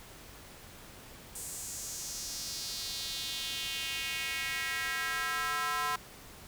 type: tone with high-pass filter sweep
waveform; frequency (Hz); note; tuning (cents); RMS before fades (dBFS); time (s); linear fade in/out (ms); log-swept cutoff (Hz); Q
square; 146.83; D3; 0; -36; 1.35-5.96; 5; 8400 to 1100; 2.6
effects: pink hiss -51 dBFS RMS until 6.47 s